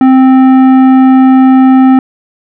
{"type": "tone with tanh clipping", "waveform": "sine", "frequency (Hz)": 261.6, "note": "C4", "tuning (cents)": 0, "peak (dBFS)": -3, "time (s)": [0.01, 1.99], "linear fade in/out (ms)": 2, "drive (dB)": 12, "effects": []}